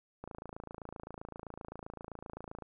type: click train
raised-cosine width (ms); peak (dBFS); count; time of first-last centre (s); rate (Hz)
1; -29; 67; 0.24-2.623; 27.7
effects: none

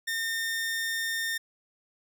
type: tone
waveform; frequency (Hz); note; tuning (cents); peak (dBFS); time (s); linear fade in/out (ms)
sawtooth; 1820; A#6; -42; -25; 0.07-1.38; 10
effects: none

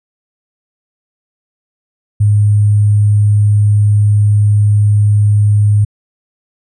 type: tone with sample-and-hold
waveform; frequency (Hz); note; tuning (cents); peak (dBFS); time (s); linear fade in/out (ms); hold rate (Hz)
sine; 103.83; G#2; 0; -6; 2.2-5.85; 10; 8820
effects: resampled to 22050 Hz

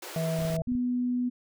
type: high-pass noise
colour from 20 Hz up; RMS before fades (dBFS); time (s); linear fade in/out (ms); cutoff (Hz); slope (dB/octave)
pink; -41; 0.02-0.57; 5; 300; 96
type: harmonic tone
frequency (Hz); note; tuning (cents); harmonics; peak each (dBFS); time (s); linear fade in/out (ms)
162.8; E3; -21; 1 / 3 / 4; -28 / -39 / -31; 0.16-0.62; 2
type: clicks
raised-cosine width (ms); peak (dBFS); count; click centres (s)
5; -29; 10; 0.39 / 0.421 / 0.451 / 0.502 / 0.541 / 0.587 / 0.618 / 0.674 / 0.719 / 0.752
type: tone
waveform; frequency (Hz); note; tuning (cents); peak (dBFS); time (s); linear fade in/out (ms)
sine; 246.9; B3; 0; -25; 0.67-1.3; 20
effects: none

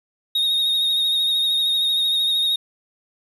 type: tone with vibrato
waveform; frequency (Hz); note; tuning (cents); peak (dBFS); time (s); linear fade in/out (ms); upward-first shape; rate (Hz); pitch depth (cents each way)
triangle; 3729; A#7; 0; -16; 0.35-2.56; 5; sine; 13; 29
effects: 8-bit

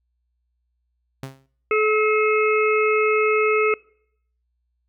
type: tone with exponential decay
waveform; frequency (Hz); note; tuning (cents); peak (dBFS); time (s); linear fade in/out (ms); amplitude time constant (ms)
sawtooth; 134.1; C3; +43; -24; 1.23-1.46; 2; 50
type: harmonic tone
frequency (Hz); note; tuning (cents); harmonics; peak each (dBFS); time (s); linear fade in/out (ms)
430; A4; -40; 1 / 3 / 5 / 6; -18 / -23 / -25 / -26; 1.71-3.74; 2
effects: noise-tail reverb RT60 0.7 s tail -25 dB re dry + added 60 Hz sine -69 dBFS peak until 4.88 s

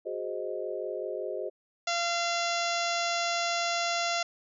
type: chord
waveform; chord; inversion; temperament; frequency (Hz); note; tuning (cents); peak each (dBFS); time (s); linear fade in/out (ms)
sine; Ab dominant seventh; third; equal; 370 / 415.3 / 523.3 / 622.3; Gb4 / Ab4 / C5 / Eb5; 0 / 0 / 0 / 0; -37; 0.05-1.5; 20
type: harmonic tone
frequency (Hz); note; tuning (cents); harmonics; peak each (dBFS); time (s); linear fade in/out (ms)
687; F5; -29; 1 / 2 / 3 / 4 / 5 / 6 / 7 / 8 / 9 / 10; -31 / -34 / -36 / -37 / -38 / -39 / -39 / -40 / -41 / -41; 1.87-4.23; 5
effects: none

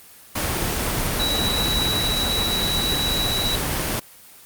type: tone in noise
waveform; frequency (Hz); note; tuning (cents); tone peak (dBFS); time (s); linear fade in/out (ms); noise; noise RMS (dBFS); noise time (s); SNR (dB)
sine; 3910; B7; -18; -22; 1.19-3.56; 10; pink; -23; 0.35-4; -2
effects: white hiss -46 dBFS RMS until 4.45 s + Opus 24 kbps

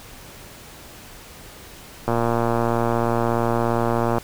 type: click train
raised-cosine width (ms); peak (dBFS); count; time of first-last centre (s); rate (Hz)
1; -7; 247; 2.08-4.183; 117
effects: pink hiss -42 dBFS RMS until 4.23 s

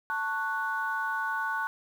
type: chord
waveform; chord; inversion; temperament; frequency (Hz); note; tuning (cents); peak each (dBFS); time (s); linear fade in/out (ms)
sine; F# minor; first; just; 888 / 1110 / 1480; A5 / C#6 / F#6; +16 / +2 / 0; -33 / -34 / -30; 0.1-1.67; 0
effects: tanh soft clip ceiling -19 dBFS + 9-bit

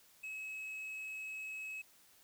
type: tone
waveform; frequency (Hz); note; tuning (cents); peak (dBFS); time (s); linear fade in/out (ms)
triangle; 2570; E7; -45; -40; 0.23-1.82; 10
effects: white hiss -65 dBFS RMS until 2.23 s

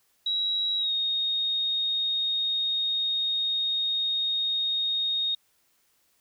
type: tone with pitch glide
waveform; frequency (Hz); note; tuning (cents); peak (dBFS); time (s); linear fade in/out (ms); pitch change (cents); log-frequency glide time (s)
sine; 3869 to 3718; B7 to A#7; -36 to -5; -24; 0.26-5.35; 5; -69; 0.78-0.92
effects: white hiss -68 dBFS RMS until 6.2 s

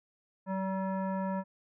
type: tone with frequency modulation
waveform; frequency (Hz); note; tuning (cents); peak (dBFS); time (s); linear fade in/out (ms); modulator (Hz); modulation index
sine; 190; F#3; +46; -30; 0.46-1.44; 50; 765; 0.97
effects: none

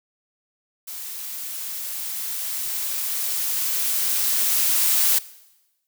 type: noise with level ramp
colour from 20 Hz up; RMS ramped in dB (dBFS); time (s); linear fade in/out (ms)
blue; -34 to -18; 0.87-5.19; 10
effects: noise-tail reverb RT60 1.0 s tail -19 dB re dry

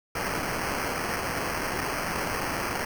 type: noise with sample-and-hold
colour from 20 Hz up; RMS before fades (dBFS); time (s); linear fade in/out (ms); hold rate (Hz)
blue; -30; 0.15-2.85; 5; 3675
effects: none

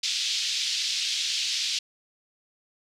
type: band-pass noise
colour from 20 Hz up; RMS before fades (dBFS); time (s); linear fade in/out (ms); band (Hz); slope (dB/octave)
pink; -28; 0.03-1.79; 5; 3100 to 5700; 24
effects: none

